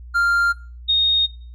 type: tone pair in turn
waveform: triangle / sine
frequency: 1394 / 3713 Hz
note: F6 / A#7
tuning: -4 / -8 cents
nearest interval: octave + perfect fourth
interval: 1696 cents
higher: second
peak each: -13 dBFS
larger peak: neither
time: 0.14-0.53 / 0.88-1.27 s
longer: neither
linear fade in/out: 20 ms
effects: noise-tail reverb RT60 0.4 s tail -20 dB re dry + added 60 Hz sine -35 dBFS peak until 1.54 s